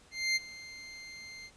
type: tone with ADSR envelope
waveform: 25% pulse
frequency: 2100 Hz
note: C7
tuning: 6 cents sharp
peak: -22 dBFS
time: 0.11-1.51 s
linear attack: 250 ms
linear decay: 25 ms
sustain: -19 dB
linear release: 55 ms
effects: pink hiss -60 dBFS RMS until 1.56 s + resampled to 22050 Hz